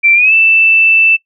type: tone with pitch glide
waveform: sine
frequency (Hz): 2349 to 2652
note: D7 to E7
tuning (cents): 0 to +10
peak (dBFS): -5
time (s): 0.03-1.17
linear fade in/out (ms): 20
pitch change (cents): +210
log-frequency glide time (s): 0.14-0.33
effects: noise-tail reverb RT60 0.1 s tail -21 dB re dry